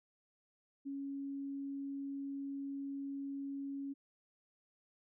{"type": "tone", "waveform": "sine", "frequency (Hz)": 277.2, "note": "C#4", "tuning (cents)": 0, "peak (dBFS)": -39, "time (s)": [0.85, 3.94], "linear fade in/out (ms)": 20, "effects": []}